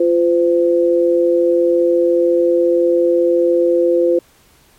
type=tone pair together; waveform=sine; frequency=346.3 / 512 Hz; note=F4 / C5; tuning=-15 / -38 cents; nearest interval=perfect fifth; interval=677 cents; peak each=-13 dBFS; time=0-4.19 s; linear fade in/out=5 ms; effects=pink hiss -51 dBFS RMS until 4.78 s + MP3 64 kbps